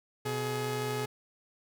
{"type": "tone pair together", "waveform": "sawtooth", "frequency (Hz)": [125.4, 421.8], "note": ["B2", "G#4"], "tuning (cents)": [27, 27], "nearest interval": "octave + major sixth", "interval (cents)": 2100, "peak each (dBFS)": [-31, -29], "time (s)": [0.25, 1.06], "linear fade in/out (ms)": 10, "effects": []}